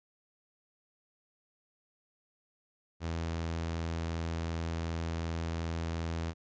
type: tone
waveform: sawtooth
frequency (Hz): 82.7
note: E2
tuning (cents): +6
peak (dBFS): -29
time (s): 3-6.34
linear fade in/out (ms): 50
effects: resampled to 16000 Hz